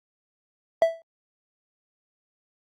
triangle tone with exponential decay, 659.3 Hz, E5, in tune, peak -10 dBFS, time 0.82-1.02 s, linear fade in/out 1 ms, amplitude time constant 42 ms, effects Opus 48 kbps

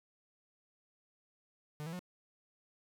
45% pulse tone with pitch steps, 150 / 164.52 / 180.45 Hz, D3 / E3 / F#3, +37 / -3 / -43 cents, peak -40 dBFS, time 1.8-1.992 s, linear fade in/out 0 ms, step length 64 ms, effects none

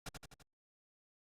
pink noise with echo, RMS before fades -42 dBFS, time 0.06-0.09 s, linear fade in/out 5 ms, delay 84 ms, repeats 4, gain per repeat -4 dB, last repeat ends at 0.426 s, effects low-pass 10000 Hz 12 dB/octave + Opus 48 kbps

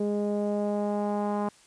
sawtooth tone with low-pass filter sweep, 206.2 Hz, G#3, 12 cents flat, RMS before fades -28 dBFS, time 0-1.49 s, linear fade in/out 5 ms, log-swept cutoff 480 to 970 Hz, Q 2.7, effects white hiss -57 dBFS RMS until 1.66 s + resampled to 22050 Hz

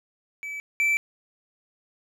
triangle tone pair in turn, 2300 / 2327 Hz, D7 / D7, -37 / -17 cents, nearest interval unison, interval 20 cents, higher second, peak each -30 / -18 dBFS, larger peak second, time 0.43-0.6 / 0.8-0.97 s, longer neither, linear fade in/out 0 ms, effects none

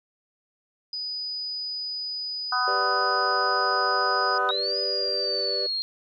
sine tone, 4970 Hz, D#8, 3 cents flat, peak -29 dBFS, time 0.93-4.38 s, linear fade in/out 2 ms
harmonic tone, 250 Hz, B3, 21 cents sharp, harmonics 3 / 4 / 5 / 6, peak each -30 / -30 / -25 / -28 dBFS, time 2.52-4.51 s, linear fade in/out 5 ms
triangle chord, G major, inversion none, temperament equal, 392 / 493.9 / 587.3 Hz, G4 / B4 / D5, 0 / 0 / 0 cents, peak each -31 dBFS, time 2.67-5.67 s, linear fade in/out 10 ms
sine linear two-way sweep, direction up then down, 3729 to 4978 to 4213 Hz, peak -25 dBFS, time 4.49-5.82 s, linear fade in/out 0 ms, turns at 4.78 s
effects none

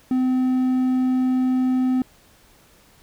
triangle tone, 256.2 Hz, C4, 36 cents flat, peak -15 dBFS, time 0.11-2.02 s, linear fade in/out 2 ms, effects pink hiss -54 dBFS RMS until 3.02 s

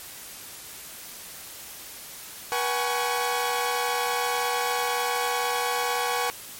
sawtooth tone cluster, 483.5 / 756 / 834 / 1115 Hz, B4 / F#5 / G#5 / C#6, -37 / +37 / +7 / +10 cents, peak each -26 dBFS, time 2.52-6.3 s, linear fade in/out 0 ms, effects white hiss -41 dBFS RMS until 6.59 s + MP3 64 kbps

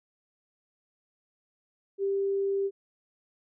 sine tone, 394.1 Hz, G4, 9 cents sharp, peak -25 dBFS, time 1.98-2.71 s, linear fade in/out 50 ms, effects none

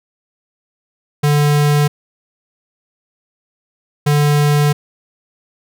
square tone pair in turn, 146.83 / 146.83 Hz, D3 / D3, 0 / 0 cents, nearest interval unison, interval 0 cents, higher neither, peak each -11 dBFS, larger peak neither, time 1.23-1.88 / 4.06-4.73 s, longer second, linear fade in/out 10 ms, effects none

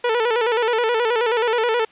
sawtooth tone with vibrato, 463.5 Hz, A#4, 10 cents flat, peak -13 dBFS, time 0.04-1.85 s, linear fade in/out 5 ms, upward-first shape square, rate 9.4 Hz, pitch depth 80 cents each way, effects white hiss -51 dBFS RMS until 1.91 s + resampled to 8000 Hz

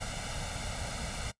pink noise with comb filter, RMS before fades -37 dBFS, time 0-1.32 s, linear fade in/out 20 ms, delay 1.4 ms, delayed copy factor +0.75, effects noise-tail reverb RT60 0.1 s tail -19 dB re dry + resampled to 22050 Hz

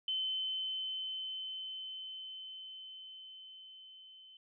sine tone with level ramp, 3061 Hz, G7, 42 cents flat, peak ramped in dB -32 to -54 dBFS, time 0.08-4.37 s, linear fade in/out 2 ms, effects none

